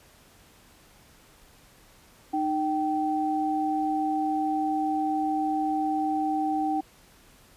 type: tone pair together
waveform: sine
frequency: 307.5 / 774.1 Hz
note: D#4 / G5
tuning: -20 / -22 cents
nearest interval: octave + major third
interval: 1598 cents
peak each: -27 / -26 dBFS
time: 2.33-6.81 s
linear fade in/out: 10 ms
effects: pink hiss -56 dBFS RMS until 7.56 s + resampled to 32000 Hz